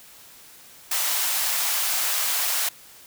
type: high-pass noise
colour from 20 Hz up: white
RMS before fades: -24 dBFS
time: 0.91-2.69 s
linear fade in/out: 5 ms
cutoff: 640 Hz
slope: 24 dB/octave
effects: white hiss -48 dBFS RMS until 3.06 s